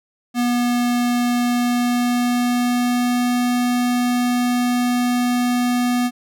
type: tone with pitch glide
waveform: square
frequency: 242.7 to 245.2 Hz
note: B3 to B3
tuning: -30 to -12 cents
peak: -17 dBFS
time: 0.34-6.11 s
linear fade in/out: 50 ms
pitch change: +18 cents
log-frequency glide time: 1.41-3.32 s
effects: none